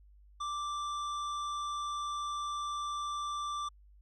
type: tone with hard clipping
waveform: sine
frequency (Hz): 1174.7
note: D6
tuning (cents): 0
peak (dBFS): -36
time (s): 0.4-3.69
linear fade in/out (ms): 10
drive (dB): 13
effects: added 50 Hz sine -56 dBFS peak until 4.01 s + low-pass 8000 Hz 12 dB/octave